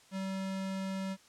square tone, 191.8 Hz, G3, 37 cents flat, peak -35 dBFS, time 0.11-1.17 s, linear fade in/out 50 ms, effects white hiss -61 dBFS RMS until 1.28 s + low-pass 8000 Hz 12 dB/octave

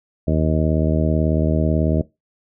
harmonic tone, 78.2 Hz, D#2, 9 cents sharp, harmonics 1 / 2 / 3 / 4 / 5 / 6 / 7 / 8, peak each -20 / -20 / -23 / -25 / -29 / -30 / -30 / -26 dBFS, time 0.27-2.02 s, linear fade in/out 10 ms, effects noise-tail reverb RT60 0.2 s tail -19 dB re dry

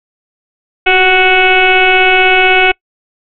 sine tone with frequency modulation, 1480 Hz, F#6, in tune, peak -5 dBFS, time 0.86-2.72 s, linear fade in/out 10 ms, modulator 368 Hz, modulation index 3.6, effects noise-tail reverb RT60 0.1 s tail -26 dB re dry

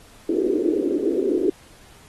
white band-pass noise, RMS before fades -21 dBFS, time 0.29-1.5 s, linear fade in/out 5 ms, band 290 to 420 Hz, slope 48 dB/octave, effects pink hiss -50 dBFS RMS until 2.08 s + AAC 32 kbps

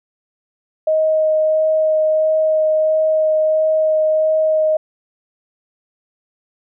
sine tone with vibrato, 626 Hz, D#5, 10 cents sharp, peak -12 dBFS, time 0.87-4.77 s, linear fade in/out 5 ms, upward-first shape sine, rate 1.5 Hz, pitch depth 8 cents each way, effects none

